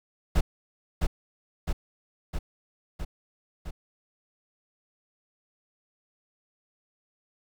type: noise with echo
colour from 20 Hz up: brown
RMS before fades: -20 dBFS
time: 0.35-0.41 s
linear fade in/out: 10 ms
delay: 660 ms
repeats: 5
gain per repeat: -3 dB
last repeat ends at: 3.71 s
effects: none